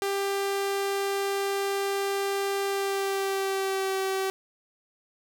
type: tone with pitch glide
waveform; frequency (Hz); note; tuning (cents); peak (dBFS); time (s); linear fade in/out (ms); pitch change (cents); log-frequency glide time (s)
sawtooth; 395.8 to 383.9; G4 to G4; +17 to -36; -22; 0.02-4.3; 0; -53; 2.65-3.98
effects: none